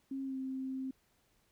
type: tone with pitch glide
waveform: sine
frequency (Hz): 270 to 263.4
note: C#4 to C4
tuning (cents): -45 to +12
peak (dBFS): -36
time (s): 0.11-0.91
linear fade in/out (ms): 5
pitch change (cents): -43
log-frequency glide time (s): 0.23-0.37
effects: pink hiss -73 dBFS RMS until 1.51 s